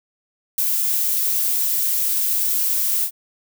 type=noise with ADSR envelope; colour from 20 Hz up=violet; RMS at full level=-18 dBFS; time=0.58-3.11 s; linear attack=3 ms; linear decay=3 ms; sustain=-2 dB; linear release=75 ms; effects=none